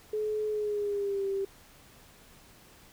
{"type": "tone with pitch glide", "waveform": "sine", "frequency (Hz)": [427.2, 391.7], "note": ["G#4", "G4"], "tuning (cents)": [49, -1], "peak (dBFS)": -28, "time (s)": [0.13, 1.45], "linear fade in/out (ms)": 5, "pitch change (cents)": -150, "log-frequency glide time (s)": [0.49, 1.26], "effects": ["pink hiss -56 dBFS RMS until 2.92 s"]}